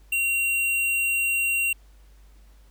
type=tone; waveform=square; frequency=2750 Hz; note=F7; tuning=27 cents flat; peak=-22 dBFS; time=0.12-1.73 s; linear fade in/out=5 ms; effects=added 50 Hz sine -49 dBFS peak until 2.7 s + pink hiss -62 dBFS RMS until 2.7 s